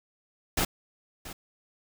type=noise with echo; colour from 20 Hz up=pink; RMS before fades=-26 dBFS; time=0.57-0.65 s; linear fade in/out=5 ms; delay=680 ms; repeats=1; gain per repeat=-15 dB; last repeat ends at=1.33 s; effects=none